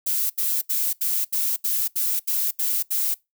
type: noise bursts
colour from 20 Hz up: violet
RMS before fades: -23 dBFS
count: 10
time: 0.06-3.144 s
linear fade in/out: 10 ms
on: 240 ms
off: 76 ms
effects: noise-tail reverb RT60 0.2 s tail -23 dB re dry